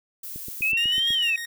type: noise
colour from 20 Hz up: violet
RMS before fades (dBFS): -36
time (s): 0.23-0.72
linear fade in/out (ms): 5
type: click train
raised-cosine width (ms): 3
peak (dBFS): -27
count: 7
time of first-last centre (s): 0.36-1.105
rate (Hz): 8.05
type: exponential two-way sweep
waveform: sine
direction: up then down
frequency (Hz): 2514 to 3307 to 2514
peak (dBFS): -20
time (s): 0.62-1.36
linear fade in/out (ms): 2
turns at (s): 1.11
type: tone with tremolo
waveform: sawtooth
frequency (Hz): 1864.7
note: A#6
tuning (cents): 0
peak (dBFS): -27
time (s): 0.77-1.46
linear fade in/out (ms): 5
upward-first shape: square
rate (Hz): 6.6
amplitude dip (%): 55
effects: none